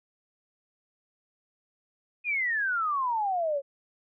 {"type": "exponential sweep", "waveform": "sine", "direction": "down", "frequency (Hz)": [2506, 540], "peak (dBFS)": -25, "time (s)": [2.24, 3.62], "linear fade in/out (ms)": 50, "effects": []}